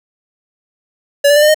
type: tone with pitch steps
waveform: square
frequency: 570 / 581.3 / 592.8 / 604.6 / 616.6 Hz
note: C#5 / D5 / D5 / D#5 / D#5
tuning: +48 / -18 / +16 / -50 / -16 cents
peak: -7 dBFS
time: 1.24-1.545 s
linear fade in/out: 10 ms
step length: 61 ms
effects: none